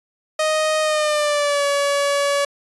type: tone with pitch glide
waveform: sawtooth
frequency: 622.3 to 567.4 Hz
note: D#5 to C#5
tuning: 0 to +40 cents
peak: -13 dBFS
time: 0.39-2.45 s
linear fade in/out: 5 ms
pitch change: -160 cents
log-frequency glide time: 0.81-1.65 s
effects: resampled to 24000 Hz